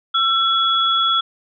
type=tone pair together; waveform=sine; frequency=1341 / 3375 Hz; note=E6 / G#7; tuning=+29 / +27 cents; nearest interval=octave + major third; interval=1598 cents; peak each=-17 dBFS; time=0.14-1.21 s; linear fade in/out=10 ms; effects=none